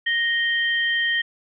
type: tone pair together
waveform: sine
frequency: 1864.7 / 3142 Hz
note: A#6 / G7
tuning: 0 / +3 cents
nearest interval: major sixth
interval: 903 cents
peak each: -20 / -25 dBFS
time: 0.06-1.22 s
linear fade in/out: 10 ms
effects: none